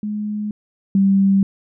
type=tone pair in turn; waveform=sine; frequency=210 / 195.37 Hz; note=G#3 / G3; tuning=+19 / -6 cents; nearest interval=minor second; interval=125 cents; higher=first; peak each=-21 / -11 dBFS; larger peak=second; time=0.03-0.51 / 0.95-1.43 s; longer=neither; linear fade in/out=2 ms; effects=none